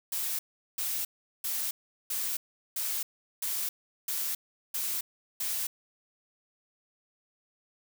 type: noise bursts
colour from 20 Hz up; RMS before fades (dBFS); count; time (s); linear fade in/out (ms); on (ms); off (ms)
blue; -32; 9; 0.12-5.67; 5; 270; 390
effects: none